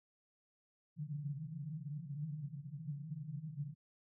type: band-pass noise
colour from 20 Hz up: pink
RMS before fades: -44 dBFS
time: 0.96-3.75 s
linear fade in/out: 20 ms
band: 140 to 160 Hz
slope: 96 dB/octave
effects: none